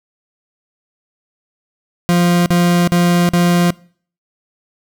40% pulse tone bursts, 174.61 Hz, F3, in tune, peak -9 dBFS, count 4, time 2.09-3.705 s, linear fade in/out 0 ms, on 370 ms, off 45 ms, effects noise-tail reverb RT60 0.5 s tail -24 dB re dry

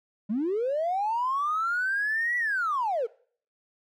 triangle linear two-way sweep, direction up then down, 194 to 1962 to 419.9 Hz, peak -21 dBFS, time 0.29-3.07 s, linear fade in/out 20 ms, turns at 2.37 s, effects noise-tail reverb RT60 0.5 s tail -24 dB re dry + tanh soft clip ceiling -22 dBFS

